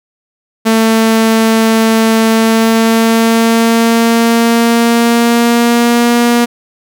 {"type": "tone with pitch glide", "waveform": "sawtooth", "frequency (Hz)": [223.5, 238.2], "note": ["A3", "A#3"], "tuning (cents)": [27, 38], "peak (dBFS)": -3, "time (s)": [0.65, 6.46], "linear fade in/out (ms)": 20, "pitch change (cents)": 111, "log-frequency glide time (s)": [2.28, 6.15], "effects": []}